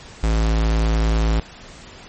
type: tone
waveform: square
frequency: 54.9 Hz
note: A1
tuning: 3 cents flat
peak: -16 dBFS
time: 0.23-1.4 s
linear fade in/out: 5 ms
effects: pink hiss -41 dBFS RMS until 2.08 s + MP3 32 kbps